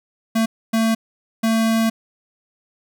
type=tone bursts at uneven times; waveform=square; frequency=224.6 Hz; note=A3; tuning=36 cents sharp; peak=-16 dBFS; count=3; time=0.35-0.46 / 0.73-0.95 / 1.43-1.9 s; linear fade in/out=10 ms; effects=none